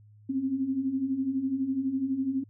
sine beating tone pair, 257 / 269 Hz, C4 / C4, -31 / +48 cents, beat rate 12 Hz, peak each -33 / -27 dBFS, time 0.29-2.44 s, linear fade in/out 10 ms, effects added 105 Hz sine -52 dBFS peak until 2.49 s

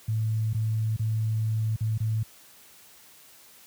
sine tone with dropouts, 110 Hz, A2, in tune, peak -23 dBFS, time 0.08-2.23 s, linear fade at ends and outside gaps 5 ms, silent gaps 0.531-0.545 / 0.964-0.994 / 1.761-1.807 / 1.977-2.002 s, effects white hiss -53 dBFS RMS until 3.66 s + high-pass 60 Hz 12 dB/octave

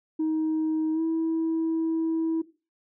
sine tone with pitch glide, 314.9 to 324.9 Hz, D#4 to E4, +21 to -25 cents, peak -21 dBFS, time 0.19-2.42 s, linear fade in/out 10 ms, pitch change +54 cents, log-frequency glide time 0.93-1.01 s, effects noise-tail reverb RT60 0.3 s tail -17 dB re dry + tanh soft clip ceiling -21 dBFS

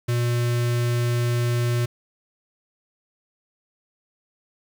square tone with notch filter, 120 Hz, B2, 49 cents flat, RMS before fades -22 dBFS, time 0.08-1.86 s, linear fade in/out 10 ms, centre 810 Hz, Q 2, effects 8-bit

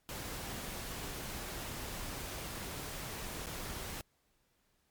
pink noise with dropouts, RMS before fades -42 dBFS, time 0.09-4.01 s, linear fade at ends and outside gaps 0 ms, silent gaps 3.46-3.468 s, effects pink hiss -75 dBFS RMS until 4.9 s + MP3 96 kbps

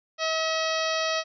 harmonic tone, 641 Hz, E5, 49 cents flat, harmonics 1 / 2 / 3 / 4 / 5 / 6 / 7 / 8 / 9, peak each -28 / -31 / -33 / -34 / -35 / -36 / -36 / -37 / -38 dBFS, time 0.18-1.24 s, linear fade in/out 50 ms, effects none

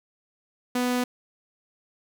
sawtooth tone, 247.8 Hz, B3, 6 cents sharp, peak -19 dBFS, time 0.75-1.04 s, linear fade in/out 5 ms, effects none

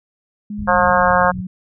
sine tone with pitch glide, 207.7 to 183.97 Hz, G#3 to F#3, 0 to -10 cents, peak -24 dBFS, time 0.5-1.47 s, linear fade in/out 5 ms, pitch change -210 cents, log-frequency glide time 0.62-1.15 s
white low-pass noise, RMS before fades -31 dBFS, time 0.57-1.42 s, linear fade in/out 20 ms, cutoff 140 Hz, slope 24 dB/octave
harmonic tone, 179.5 Hz, F3, 48 cents sharp, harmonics 3 / 4 / 5 / 6 / 7 / 8 / 9, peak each -18 / -18 / -19 / -18 / -21 / -22 / -21 dBFS, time 0.67-1.32 s, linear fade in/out 20 ms
effects none

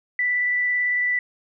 sine tone with vibrato, 1975.5 Hz, B6, in tune, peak -19 dBFS, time 0.19-1.19 s, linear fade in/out 2 ms, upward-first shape sine, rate 18 Hz, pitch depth 9 cents each way, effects none

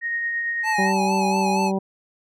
sine tone with tremolo, 1864.7 Hz, A#6, in tune, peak -21 dBFS, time 0.01-0.93 s, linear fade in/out 50 ms, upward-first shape triangle, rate 8.9 Hz, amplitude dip 30%
square tone with vibrato, 853 Hz, G#5, 46 cents sharp, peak -22 dBFS, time 0.63-1.72 s, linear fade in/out 50 ms, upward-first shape sine, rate 4.3 Hz, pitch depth 54 cents each way
harmonic tone, 192.8 Hz, G3, 28 cents flat, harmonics 1 / 2 / 3 / 4 / 5, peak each -22 / -26 / -30 / -31 / -35 dBFS, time 0.78-1.79 s, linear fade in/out 10 ms
effects low-pass 9000 Hz 12 dB/octave

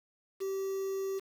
triangle tone with quantisation, 387 Hz, G4, 22 cents flat, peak -30 dBFS, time 0.4-1.2 s, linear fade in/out 20 ms, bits 8, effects none

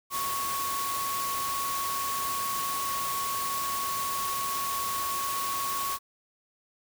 sine tone in noise, 1108 Hz, C#6, 1 cent flat, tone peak -30 dBFS, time 0.1-5.99 s, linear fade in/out 50 ms, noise white, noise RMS -34 dBFS, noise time 0.1-5.99 s, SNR +1 dB, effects none

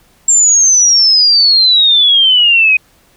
sine exponential sweep, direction down, 7459 to 2489 Hz, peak -5 dBFS, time 0.28-2.77 s, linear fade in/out 5 ms, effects pink hiss -50 dBFS RMS until 3.16 s

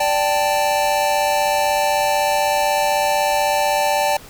square chord, D suspended fourth, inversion none, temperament equal, 587.3 / 784 / 880 Hz, D5 / G5 / A5, 0 / 0 / 0 cents, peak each -21 dBFS, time 0-4.17 s, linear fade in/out 5 ms, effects pink hiss -41 dBFS RMS until 4.29 s

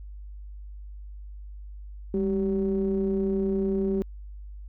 triangle ring-modulated tone, 92.5 Hz, F#2, in tune, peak -18 dBFS, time 2.14-4.02 s, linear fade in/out 0 ms, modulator 293 Hz, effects added 50 Hz sine -38 dBFS peak until 4.68 s

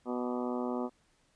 harmonic tone with a mistuned harmonic, 123.47 Hz, B2, in tune, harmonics 2 / 3 / 4 / 5 / 6 / 7 / 8 / 9 / 10, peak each -34 / -38 / -40 / -42 / -44 / -45 / -46 / -47 / -48 dBFS, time 0.05-0.9 s, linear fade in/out 50 ms, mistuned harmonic 9, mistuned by +49 cents, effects pink hiss -70 dBFS RMS until 1.35 s + resampled to 22050 Hz

